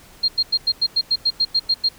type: tone bursts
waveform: sine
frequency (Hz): 4217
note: C8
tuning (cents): +13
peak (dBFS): -14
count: 12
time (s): 0.23-1.889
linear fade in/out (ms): 10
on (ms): 53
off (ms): 93
effects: pink hiss -47 dBFS RMS until 1.98 s